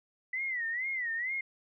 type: tone with vibrato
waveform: sine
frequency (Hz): 1975.5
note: B6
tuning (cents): 0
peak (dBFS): -31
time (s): 0.33-1.41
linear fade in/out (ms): 5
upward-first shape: sine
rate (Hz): 2.2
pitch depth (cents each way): 150
effects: none